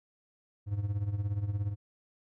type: tone with tremolo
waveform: triangle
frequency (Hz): 101.8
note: G#2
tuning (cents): -34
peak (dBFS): -24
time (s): 0.66-1.76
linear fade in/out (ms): 50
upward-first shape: triangle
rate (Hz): 17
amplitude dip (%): 80
effects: none